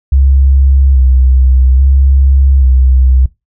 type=tone with vibrato; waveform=sine; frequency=66 Hz; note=C2; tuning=16 cents sharp; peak=-4 dBFS; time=0.12-3.26 s; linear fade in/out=5 ms; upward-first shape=square; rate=0.6 Hz; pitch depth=41 cents each way; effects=noise-tail reverb RT60 0.2 s tail -20 dB re dry